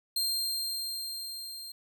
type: tone with level ramp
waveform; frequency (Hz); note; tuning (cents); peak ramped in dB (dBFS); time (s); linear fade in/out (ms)
sawtooth; 4186; C8; 0; -24 to -38; 0.16-1.72; 5
effects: 11-bit